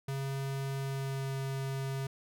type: tone with pitch glide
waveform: square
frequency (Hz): 136.4 to 135.22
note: C#3 to C#3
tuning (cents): -28 to -43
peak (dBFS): -34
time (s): 0.08-2.07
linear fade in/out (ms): 5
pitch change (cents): -15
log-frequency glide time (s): 0.77-1.33
effects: none